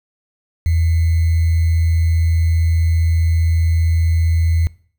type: tone with sample-and-hold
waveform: sine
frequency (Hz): 82.41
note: E2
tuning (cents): 0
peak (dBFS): -12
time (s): 0.66-4.67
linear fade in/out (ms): 0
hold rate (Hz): 2100
effects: noise-tail reverb RT60 0.5 s tail -21 dB re dry